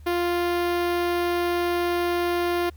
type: tone with notch filter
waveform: sawtooth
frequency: 349.2 Hz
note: F4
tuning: in tune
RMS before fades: -24 dBFS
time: 0.06-2.7 s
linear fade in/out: 10 ms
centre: 7500 Hz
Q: 0.69
effects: added 75 Hz sine -42 dBFS peak until 2.76 s + pink hiss -61 dBFS RMS until 2.76 s